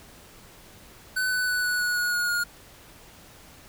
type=tone with pitch steps; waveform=square; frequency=1508 / 1496.7 / 1485.5 / 1474.4 / 1463.4 / 1452.4 / 1441.6 / 1430.8 Hz; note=F#6 / F#6 / F#6 / F#6 / F#6 / F#6 / F#6 / F6; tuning=+32 / +19 / +6 / -7 / -20 / -33 / -45 / +41 cents; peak=-24 dBFS; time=1.16-2.44 s; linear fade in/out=10 ms; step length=160 ms; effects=pink hiss -50 dBFS RMS until 3.68 s